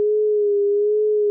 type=tone with vibrato; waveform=sine; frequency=415.3 Hz; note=G#4; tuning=in tune; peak=-15 dBFS; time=0-1.3 s; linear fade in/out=0 ms; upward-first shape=sine; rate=1.2 Hz; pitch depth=43 cents each way; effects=none